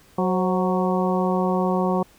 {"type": "harmonic tone with a mistuned harmonic", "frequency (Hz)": 185, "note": "F#3", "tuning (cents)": 0, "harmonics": [1, 2, 3, 4, 5, 6], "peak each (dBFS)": [-22, -25, -27, -28, -29, -30], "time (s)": [0.18, 2.03], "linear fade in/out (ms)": 5, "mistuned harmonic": 3, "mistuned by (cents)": -56, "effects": ["pink hiss -54 dBFS RMS until 2.18 s"]}